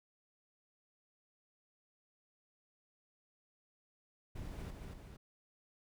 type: noise with echo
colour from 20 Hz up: brown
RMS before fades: -45 dBFS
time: 4.35-4.71 s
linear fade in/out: 10 ms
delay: 230 ms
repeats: 2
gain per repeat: -3 dB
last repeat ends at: 5.17 s
effects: none